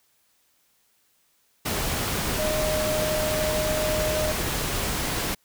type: tone in noise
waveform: sine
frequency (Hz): 617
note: D#5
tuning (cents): -15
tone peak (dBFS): -25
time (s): 2.38-4.32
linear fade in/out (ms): 10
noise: pink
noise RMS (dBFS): -27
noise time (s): 1.65-5.35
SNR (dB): -1
effects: white hiss -66 dBFS RMS until 5.44 s